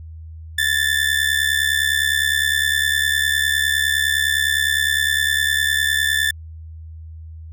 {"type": "ring-modulated tone", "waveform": "30% pulse", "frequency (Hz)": 1760, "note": "A6", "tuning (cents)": 0, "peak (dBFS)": -11, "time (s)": [0.58, 6.31], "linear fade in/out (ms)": 5, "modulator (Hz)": 34.9, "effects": ["added 80 Hz sine -33 dBFS peak until 7.52 s"]}